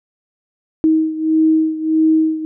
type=beating tone pair; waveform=sine; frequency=316.2 / 317.8 Hz; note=D#4 / D#4; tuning=+28 / +37 cents; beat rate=1.6 Hz; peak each=-13 / -17 dBFS; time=0.84-2.45 s; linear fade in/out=0 ms; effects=none